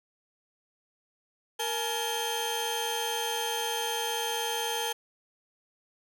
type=tone cluster; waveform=sawtooth; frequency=465.2 / 850 / 3161 Hz; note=A#4 / G#5 / G7; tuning=-4 / +40 / +14 cents; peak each=-30 dBFS; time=1.59-4.93 s; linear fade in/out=10 ms; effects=none